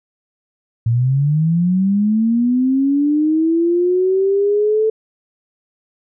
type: linear sweep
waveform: sine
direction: up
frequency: 112.4 to 441.5 Hz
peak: -12 dBFS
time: 0.86-4.9 s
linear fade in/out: 5 ms
effects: none